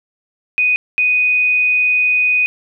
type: tone pair in turn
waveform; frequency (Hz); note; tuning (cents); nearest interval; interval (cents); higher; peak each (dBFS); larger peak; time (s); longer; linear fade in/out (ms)
sine; 2489 / 2489; D#7 / D#7; 0 / 0; unison; 0; neither; -11; neither; 0.58-0.76 / 0.98-2.46; second; 0
effects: none